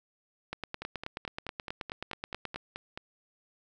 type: two click trains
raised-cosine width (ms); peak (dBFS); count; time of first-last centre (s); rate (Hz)
0.3; -22 / -19; 11 / 20; 0.82-2.975 / 0.53-2.56; 4.64 / 9.36
effects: none